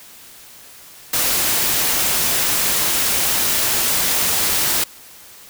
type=noise; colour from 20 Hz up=white; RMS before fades=-18 dBFS; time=1.13-4.84 s; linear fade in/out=5 ms; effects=white hiss -42 dBFS RMS until 5.49 s